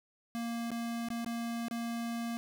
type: tone with dropouts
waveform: square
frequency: 233.1 Hz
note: A#3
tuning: in tune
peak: -35 dBFS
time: 0.35-2.37 s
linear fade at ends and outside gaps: 0 ms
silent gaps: 0.705-0.716 / 1.086-1.103 / 1.246-1.262 / 1.683-1.711 s
effects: none